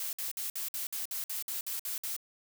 blue noise bursts, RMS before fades -36 dBFS, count 12, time 0-2.165 s, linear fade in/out 2 ms, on 130 ms, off 55 ms, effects none

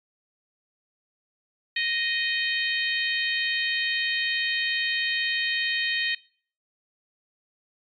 harmonic tone with a mistuned harmonic, 622.3 Hz, D#5, in tune, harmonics 3 / 4 / 5 / 6 / 7, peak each -27 / -29 / -31 / -33 / -34 dBFS, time 1.76-6.15 s, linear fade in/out 5 ms, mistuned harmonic 7, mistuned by -32 cents, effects noise-tail reverb RT60 0.5 s tail -23 dB re dry + MP3 96 kbps

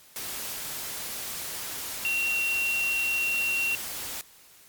sine tone in noise, 2740 Hz, F7, 34 cents flat, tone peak -24 dBFS, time 2.05-3.75 s, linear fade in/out 0 ms, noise white, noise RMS -35 dBFS, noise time 0.16-4.21 s, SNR +8 dB, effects white hiss -54 dBFS RMS until 4.68 s + MP3 96 kbps

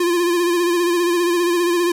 square tone with vibrato, 347.7 Hz, F4, 8 cents flat, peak -16 dBFS, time 0-1.92 s, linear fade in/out 5 ms, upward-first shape sine, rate 15 Hz, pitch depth 44 cents each way, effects resampled to 32000 Hz + 7-bit

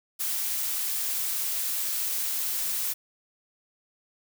blue noise, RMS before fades -29 dBFS, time 0.19-2.94 s, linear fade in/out 20 ms, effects none

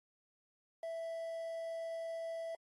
triangle tone with quantisation, 660 Hz, E5, 2 cents sharp, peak -37 dBFS, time 0.83-2.55 s, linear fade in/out 2 ms, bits 10, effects AAC 32 kbps

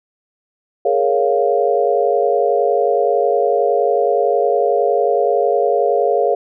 sine chord, Bb minor seventh, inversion third, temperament equal, 415.3 / 466.2 / 554.4 / 698.5 Hz, Ab4 / Bb4 / Db5 / F5, 0 / 0 / 0 / 0 cents, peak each -18 dBFS, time 0.85-6.35 s, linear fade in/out 5 ms, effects none

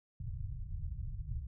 pink low-pass noise, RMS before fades -40 dBFS, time 0.2-1.47 s, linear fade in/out 5 ms, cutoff 140 Hz, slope 48 dB/octave, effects none

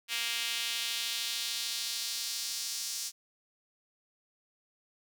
sawtooth tone with high-pass filter sweep, 233.1 Hz, A#3, in tune, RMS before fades -35 dBFS, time 0.08-3.12 s, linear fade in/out 50 ms, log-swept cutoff 2700 to 5700 Hz, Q 1.8, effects none

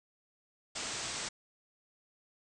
white low-pass noise, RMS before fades -39 dBFS, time 0.75-1.29 s, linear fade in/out 10 ms, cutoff 8500 Hz, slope 96 dB/octave, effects none

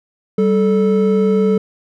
triangle tone pair together, 194.62 / 436.9 Hz, G3 / A4, -12 / -12 cents, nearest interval octave + major second, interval 1400 cents, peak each -12 dBFS, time 0.38-1.58 s, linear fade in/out 5 ms, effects none

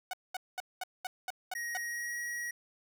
sawtooth tone bursts, 740 Hz, F#5, in tune, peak -31 dBFS, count 8, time 0.11-1.772 s, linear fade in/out 2 ms, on 24 ms, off 210 ms
square tone with pitch glide, 1887 to 1905.6 Hz, A#6 to A#6, +21 to +38 cents, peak -36 dBFS, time 1.55-2.51 s, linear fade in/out 5 ms, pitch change +17 cents, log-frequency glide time 1.83-2.18 s
effects none

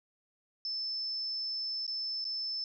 sine tone with dropouts, 5270 Hz, E8, 1 cent flat, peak -33 dBFS, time 0.65-2.64 s, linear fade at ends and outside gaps 1 ms, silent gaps 1.866-1.878 / 2.243-2.251 s, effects none

